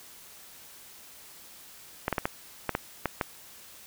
clicks, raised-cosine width 0.5 ms, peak -11 dBFS, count 8, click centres 2.081 / 2.127 / 2.182 / 2.255 / 2.693 / 2.751 / 3.057 / 3.212 s, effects white hiss -50 dBFS RMS until 3.86 s

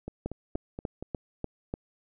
two click trains, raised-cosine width 2 ms, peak -23 / -18 dBFS, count 5 / 6, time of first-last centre 0.08-1.026 / 0.26-1.739 s, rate 4.23 / 3.38 Hz, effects none

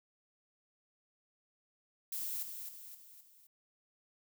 violet noise with echo, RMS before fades -39 dBFS, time 2.12-2.43 s, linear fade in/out 5 ms, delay 260 ms, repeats 4, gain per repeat -6 dB, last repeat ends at 3.47 s, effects none

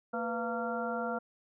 harmonic tone with a mistuned harmonic, 230.1 Hz, A#3, 22 cents flat, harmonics 1 / 2 / 3 / 4 / 5 / 6, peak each -38 / -37 / -37 / -43 / -48 / -38 dBFS, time 0.13-1.19 s, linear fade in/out 10 ms, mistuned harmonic 2, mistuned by +120 cents, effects none

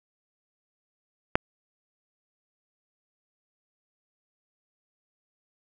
click, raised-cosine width 0.5 ms, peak -4 dBFS, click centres 1.355 s, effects none

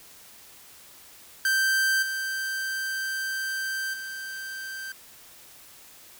45% pulse tone with level steps, 1563 Hz, G6, 6 cents flat, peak -21 / -28 / -34 dBFS, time 1.45-4.92 s, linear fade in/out 2 ms, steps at 2.02 / 3.93 s, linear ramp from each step 10 ms, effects white hiss -50 dBFS RMS until 6.19 s

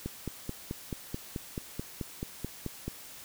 click train, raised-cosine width 3 ms, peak -21 dBFS, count 14, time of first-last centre 0.06-2.88 s, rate 4.61 Hz, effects white hiss -48 dBFS RMS until 3.24 s

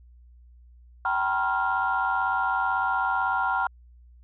sine tone cluster, 770 / 848 / 962 / 1058 / 1393 Hz, G5 / G#5 / B5 / C6 / F6, -31 / +36 / -46 / +19 / -5 cents, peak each -28 / -34 / -27 / -31 / -26 dBFS, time 1.05-3.67 s, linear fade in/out 2 ms, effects tanh soft clip ceiling -14 dBFS + added 60 Hz sine -49 dBFS peak until 4.23 s

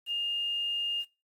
sine tone with quantisation, 2825 Hz, F7, 19 cents sharp, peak -29 dBFS, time 0.06-1.05 s, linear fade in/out 50 ms, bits 9, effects noise-tail reverb RT60 0.3 s tail -21 dB re dry + AAC 64 kbps

